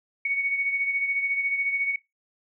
sine beating tone pair, 2227 / 2241 Hz, C#7 / C#7, +7 / +18 cents, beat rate 14 Hz, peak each -24 / -32 dBFS, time 0.25-1.96 s, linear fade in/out 5 ms, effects noise-tail reverb RT60 0.2 s tail -20 dB re dry

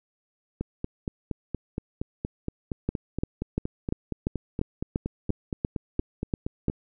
two click trains, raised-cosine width 3 ms, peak -16 / -12 dBFS, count 27 / 12, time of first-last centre 0.61-6.699 / 2.89-6.683 s, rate 4.27 / 2.9 Hz, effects none

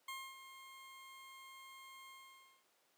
20% pulse tone with ADSR envelope, 1067 Hz, C6, 34 cents sharp, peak -38 dBFS, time 0.08-2.65 s, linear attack 5 ms, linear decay 260 ms, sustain -11 dB, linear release 560 ms, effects pink hiss -74 dBFS RMS until 2.97 s + high-pass 400 Hz 12 dB/octave

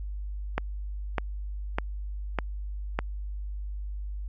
click train, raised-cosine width 0.5 ms, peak -11 dBFS, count 5, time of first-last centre 0.58-2.99 s, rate 1.66 Hz, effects added 50 Hz sine -32 dBFS peak until 4.28 s

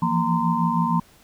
sine tone cluster, 167.5 / 173.9 / 232.4 / 924 / 1030 Hz, E3 / F3 / A#3 / A#5 / C6, +28 / -7 / -5 / -16 / -28 cents, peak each -25 dBFS, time 0.02-1 s, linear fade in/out 5 ms, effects pink hiss -54 dBFS RMS until 1.23 s

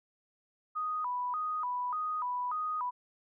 sine tone with vibrato, 1108.7 Hz, C#6, in tune, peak -31 dBFS, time 0.75-2.91 s, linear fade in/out 20 ms, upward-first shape square, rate 1.7 Hz, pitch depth 200 cents each way, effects none

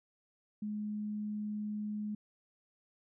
sine tone, 210.3 Hz, G#3, 22 cents sharp, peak -35 dBFS, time 0.62-2.15 s, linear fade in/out 5 ms, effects none

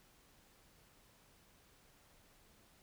silence, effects pink hiss -67 dBFS RMS until 2.82 s

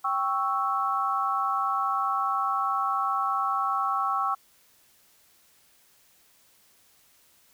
sine chord, C# diminished, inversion second, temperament equal, 784 / 1108.7 / 1318.5 Hz, G5 / C#6 / E6, 0 / 0 / 0 cents, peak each -30 / -27 / -28 dBFS, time 0.04-4.35 s, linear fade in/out 10 ms, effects white hiss -61 dBFS RMS until 7.53 s

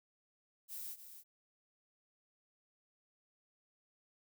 violet noise with echo, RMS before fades -45 dBFS, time 0.68-0.97 s, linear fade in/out 50 ms, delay 270 ms, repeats 1, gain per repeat -9 dB, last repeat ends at 1.24 s, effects none

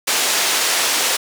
white band-pass noise, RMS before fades -18 dBFS, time 0.07-1.17 s, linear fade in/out 10 ms, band 370 to 7800 Hz, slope 12 dB/octave, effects none

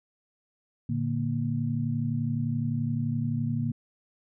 sine tone cluster, 114.2 / 145.9 / 233.8 Hz, A#2 / D3 / A#3, -35 / -11 / +5 cents, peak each -30 dBFS, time 0.89-3.72 s, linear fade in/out 5 ms, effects none

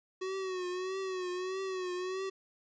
square tone with vibrato, 371.7 Hz, F#4, 8 cents sharp, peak -35 dBFS, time 0.21-2.3 s, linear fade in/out 10 ms, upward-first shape triangle, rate 1.6 Hz, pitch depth 70 cents each way, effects resampled to 16000 Hz + 11-bit

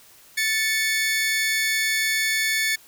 sawtooth tone pair together, 1759.6 / 2217 Hz, A6 / C#7, 0 / 0 cents, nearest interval major third, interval 400 cents, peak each -20 dBFS, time 0.37-2.76 s, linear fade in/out 10 ms, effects white hiss -51 dBFS RMS until 2.87 s

